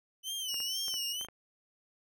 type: tone with vibrato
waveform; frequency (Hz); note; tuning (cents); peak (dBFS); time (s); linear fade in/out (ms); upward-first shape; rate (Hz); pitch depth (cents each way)
sawtooth; 3010; F#7; +29; -32; 0.23-1.27; 50; sine; 2.1; 110
type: tone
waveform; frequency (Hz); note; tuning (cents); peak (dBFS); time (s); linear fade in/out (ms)
square; 5440; F8; -46; -37; 0.48-1.13; 10
type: clicks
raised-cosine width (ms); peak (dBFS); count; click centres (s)
0.5; -33; 7; 0.543 / 0.603 / 0.882 / 0.941 / 1.212 / 1.248 / 1.286
effects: none